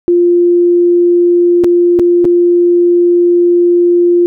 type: tone with dropouts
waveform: sine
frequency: 349.2 Hz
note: F4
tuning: in tune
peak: -5 dBFS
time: 0.08-4.26 s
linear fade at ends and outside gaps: 0 ms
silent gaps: 1.638-1.644 / 1.99-1.996 / 2.245-2.252 s
effects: none